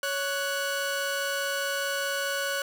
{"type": "tone pair together", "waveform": "sawtooth", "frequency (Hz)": [558.1, 1480], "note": ["C#5", "F#6"], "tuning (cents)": [12, 0], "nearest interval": "octave + perfect fourth", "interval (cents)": 1688, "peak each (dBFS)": [-27, -26], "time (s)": [0.03, 2.62], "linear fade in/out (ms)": 2, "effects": []}